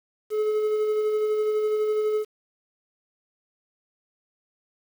triangle tone with tremolo, 427.7 Hz, A4, 49 cents flat, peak -18 dBFS, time 0.3-2.25 s, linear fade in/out 50 ms, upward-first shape sine, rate 12 Hz, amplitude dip 30%, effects 8-bit

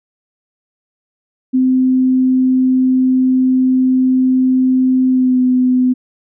sine tone with pitch glide, 257.8 to 253.2 Hz, C4 to B3, -26 to +43 cents, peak -9 dBFS, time 1.53-5.94 s, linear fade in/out 20 ms, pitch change -31 cents, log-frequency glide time 5.09-5.39 s, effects none

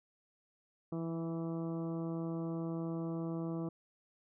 harmonic tone with a mistuned harmonic, 164.81 Hz, E3, in tune, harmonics 1 / 2 / 3 / 4 / 5 / 6 / 7 / 8, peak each -38 / -39 / -47 / -49 / -56 / -57 / -54 / -63 dBFS, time 0.92-3.69 s, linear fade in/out 5 ms, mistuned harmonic 1, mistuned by +17 cents, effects none

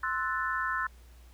sine chord, F# half-diminished seventh, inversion second, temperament equal, 1046.5 / 1318.5 / 1480 / 1760 Hz, C6 / E6 / F#6 / A6, 0 / 0 / 0 / 0 cents, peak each -34 dBFS, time 0.03-0.87 s, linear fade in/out 5 ms, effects added 60 Hz sine -51 dBFS peak until 1.33 s + pink hiss -62 dBFS RMS until 1.33 s

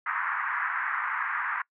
white band-pass noise, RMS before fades -30 dBFS, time 0.06-1.62 s, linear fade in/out 5 ms, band 960 to 1900 Hz, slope 48 dB/octave, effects noise-tail reverb RT60 0.1 s tail -24 dB re dry

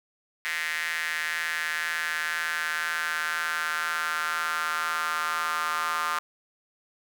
square tone with high-pass filter sweep, 81 Hz, E2, 30 cents flat, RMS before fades -29 dBFS, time 0.45-6.19 s, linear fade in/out 0 ms, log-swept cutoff 1900 to 1200 Hz, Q 4.6, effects none

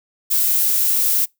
violet noise, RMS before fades -17 dBFS, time 0.3-1.26 s, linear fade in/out 20 ms, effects noise-tail reverb RT60 0.2 s tail -26 dB re dry

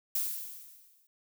violet noise with exponential decay, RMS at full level -29 dBFS, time 0.15-1.07 s, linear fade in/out 2 ms, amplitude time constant 200 ms, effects none

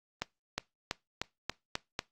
accelerating click train, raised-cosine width 0.2 ms, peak -14 dBFS, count 7, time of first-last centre 0.22-1.991 s, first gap 360 ms, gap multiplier 0.92, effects noise-tail reverb RT60 0.2 s tail -21 dB re dry + Opus 32 kbps

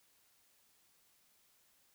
silence, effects white hiss -71 dBFS RMS until 1.94 s

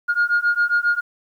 sine beating tone pair, 1421 / 1428.4 Hz, F6 / F6, +30 / +39 cents, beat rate 7.4 Hz, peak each -18 dBFS, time 0.08-1.01 s, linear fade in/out 20 ms, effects tanh soft clip ceiling -11 dBFS + 9-bit

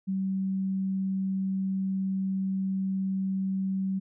sine tone, 191.5 Hz, G3, 40 cents flat, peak -26 dBFS, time 0.07-4 s, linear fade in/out 20 ms, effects none

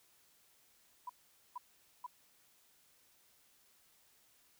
sine tone bursts, 987.8 Hz, B5, in tune, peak -40 dBFS, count 3, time 1.07-2.065 s, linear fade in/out 5 ms, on 25 ms, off 460 ms, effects white hiss -69 dBFS RMS until 4.59 s

